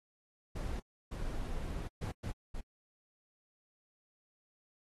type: noise bursts at uneven times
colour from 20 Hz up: brown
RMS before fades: -38 dBFS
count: 5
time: 0.55-0.8 / 1.11-1.88 / 2.01-2.12 / 2.23-2.32 / 2.54-2.61 s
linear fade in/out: 10 ms
effects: AAC 32 kbps